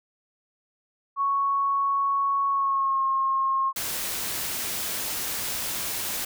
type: tone with pitch glide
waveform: sine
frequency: 1108.7 to 1074.7 Hz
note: C#6 to C6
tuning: 0 to +46 cents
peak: -21 dBFS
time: 1.16-3.73 s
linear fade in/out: 50 ms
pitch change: -54 cents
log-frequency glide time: 2.49-3.03 s
type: noise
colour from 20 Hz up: white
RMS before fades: -30 dBFS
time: 3.76-6.25 s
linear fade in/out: 5 ms
effects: none